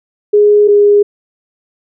sine tone pair in turn, 415.3 / 410.5 Hz, G#4 / G#4, 0 / -20 cents, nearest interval unison, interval 20 cents, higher first, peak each -4 dBFS, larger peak neither, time 0.33-0.68 / 0.68-1.03 s, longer neither, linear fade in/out 10 ms, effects none

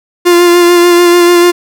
45% pulse tone with vibrato, 349.2 Hz, F4, in tune, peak -3 dBFS, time 0.25-1.52 s, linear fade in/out 20 ms, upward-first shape sine, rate 6.8 Hz, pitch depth 19 cents each way, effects none

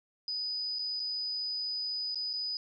sine tone with dropouts, 4978 Hz, D#8, in tune, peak -32 dBFS, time 0.28-2.57 s, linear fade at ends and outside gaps 1 ms, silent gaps 0.787-0.792 / 0.996-1 / 2.146-2.156 / 2.331-2.336 s, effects none

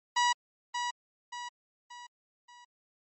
sawtooth tone with echo, 970 Hz, B5, 31 cents flat, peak -20 dBFS, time 0.16-0.33 s, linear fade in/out 10 ms, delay 580 ms, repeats 4, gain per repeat -7 dB, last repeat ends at 2.65 s, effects MP3 32 kbps

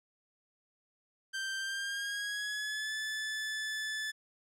sawtooth tone with pitch glide, 1568 to 1739.8 Hz, G6 to A6, 0 to -20 cents, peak -31 dBFS, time 1.33-4.12 s, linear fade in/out 20 ms, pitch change +180 cents, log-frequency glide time 1.59-2.93 s, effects low-pass 9000 Hz 12 dB/octave

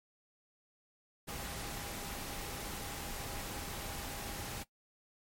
sine tone in noise, 809 Hz, G#5, 46 cents flat, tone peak -52 dBFS, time 1.27-4.64 s, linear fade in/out 20 ms, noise pink, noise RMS -42 dBFS, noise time 1.27-4.64 s, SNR -13 dB, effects noise-tail reverb RT60 0.1 s tail -19 dB re dry + MP3 64 kbps

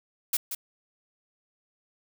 blue noise with echo, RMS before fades -25 dBFS, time 0.33-0.37 s, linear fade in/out 5 ms, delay 180 ms, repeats 1, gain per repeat -8 dB, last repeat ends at 0.55 s, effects none

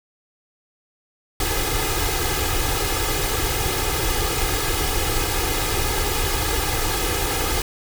pink noise with comb filter, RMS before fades -22 dBFS, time 1.4-7.62 s, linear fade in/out 2 ms, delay 2.4 ms, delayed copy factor +0.85, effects none

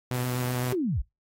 sawtooth tone with vibrato, 124.7 Hz, B2, 17 cents sharp, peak -23 dBFS, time 0.11-0.73 s, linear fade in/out 0 ms, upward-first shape sine, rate 7.9 Hz, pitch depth 17 cents each way
blue noise, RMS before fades -41 dBFS, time 0.13-0.73 s, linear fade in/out 10 ms
sine linear sweep, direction down, 410.3 to 32.7 Hz, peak -24 dBFS, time 0.72-1.02 s, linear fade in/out 10 ms
effects noise-tail reverb RT60 0.2 s tail -23 dB re dry + AAC 48 kbps

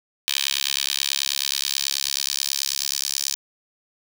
10% pulse tone with high-pass filter sweep, 69.3 Hz, C#2, in tune, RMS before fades -25 dBFS, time 0.28-3.35 s, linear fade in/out 0 ms, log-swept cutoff 3400 to 5200 Hz, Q 2, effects none

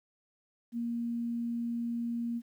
sine tone, 235 Hz, A#3, 14 cents sharp, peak -31 dBFS, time 0.72-2.42 s, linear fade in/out 50 ms, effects 11-bit

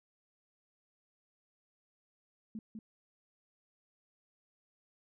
sine tone with echo, 218.9 Hz, A3, 9 cents flat, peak -39 dBFS, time 2.55-2.59 s, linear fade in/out 2 ms, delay 200 ms, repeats 1, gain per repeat -3 dB, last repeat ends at 2.79 s, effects none

